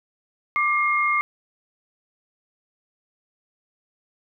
sine tone pair together, 1180 / 2135 Hz, D6 / C7, +8 / +34 cents, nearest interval minor seventh, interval 1026 cents, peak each -21 dBFS, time 0.56-1.21 s, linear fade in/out 0 ms, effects none

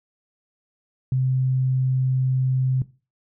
sine tone, 130 Hz, C3, 11 cents flat, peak -18 dBFS, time 1.12-2.82 s, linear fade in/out 2 ms, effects noise-tail reverb RT60 0.3 s tail -17 dB re dry

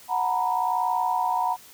sine tone cluster, 735 / 916 / 977 Hz, F#5 / A#5 / B5, -12 / -31 / -19 cents, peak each -26 dBFS, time 0.08-1.57 s, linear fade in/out 50 ms, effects white hiss -49 dBFS RMS until 1.73 s

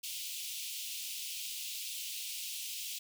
pink high-pass noise, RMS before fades -41 dBFS, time 0.03-2.99 s, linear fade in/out 10 ms, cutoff 2600 Hz, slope 48 dB/octave, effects none

